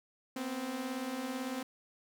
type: beating tone pair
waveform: sawtooth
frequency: 243.4 / 261.4 Hz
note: B3 / C4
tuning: -25 / -1 cents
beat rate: 18 Hz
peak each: -38 / -33 dBFS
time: 0.36-1.63 s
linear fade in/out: 5 ms
effects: none